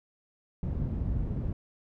white low-pass noise, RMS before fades -31 dBFS, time 0.63-1.53 s, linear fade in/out 2 ms, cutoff 110 Hz, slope 12 dB/octave, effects none

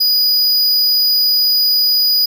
square tone, 4931 Hz, D#8, 16 cents flat, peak -11 dBFS, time 0-2.26 s, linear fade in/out 10 ms, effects none

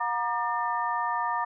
sine tone cluster, 719 / 943 / 1200 / 1799 Hz, F#5 / A#5 / D6 / A6, -50 / +20 / +37 / +38 cents, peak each -34 / -28 / -31 / -35 dBFS, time 0-1.45 s, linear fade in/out 10 ms, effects none

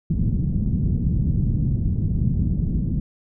white low-pass noise, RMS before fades -21 dBFS, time 0.1-3 s, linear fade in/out 2 ms, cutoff 190 Hz, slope 24 dB/octave, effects none

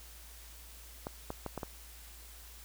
clicks, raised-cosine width 1 ms, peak -23 dBFS, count 5, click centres 1.069 / 1.304 / 1.463 / 1.577 / 1.632 s, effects added 57 Hz sine -52 dBFS peak until 2.64 s + white hiss -54 dBFS RMS until 2.64 s

